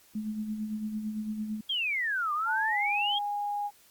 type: tone with tremolo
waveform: sine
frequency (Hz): 214.7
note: A3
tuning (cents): -42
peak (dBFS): -29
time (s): 0.15-1.61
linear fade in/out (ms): 5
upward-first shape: sine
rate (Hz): 8.9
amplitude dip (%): 50
type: exponential two-way sweep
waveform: sine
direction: down then up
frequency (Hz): 3322 to 1171 to 3322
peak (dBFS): -27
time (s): 1.69-3.19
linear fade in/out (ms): 10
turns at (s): 2.33
type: tone with pitch glide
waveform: sine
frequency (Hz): 880 to 821.1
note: A5 to G#5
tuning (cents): 0 to -20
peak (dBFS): -29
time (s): 2.45-3.71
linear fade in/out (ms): 50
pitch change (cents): -120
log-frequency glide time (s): 2.68-2.77
effects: white hiss -60 dBFS RMS until 3.9 s + Opus 48 kbps